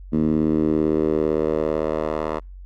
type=tone with band-pass filter sweep; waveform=10% pulse; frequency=77.78 Hz; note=D#2; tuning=in tune; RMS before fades=-21 dBFS; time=0.12-2.4 s; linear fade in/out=20 ms; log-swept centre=240 to 780 Hz; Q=2.3; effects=added 46 Hz sine -36 dBFS peak until 2.65 s + Opus 48 kbps